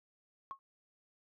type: tone with exponential decay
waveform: sine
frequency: 1088 Hz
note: C#6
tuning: 33 cents flat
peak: -35 dBFS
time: 0.51-0.59 s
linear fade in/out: 0 ms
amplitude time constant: 17 ms
effects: tanh soft clip ceiling -31 dBFS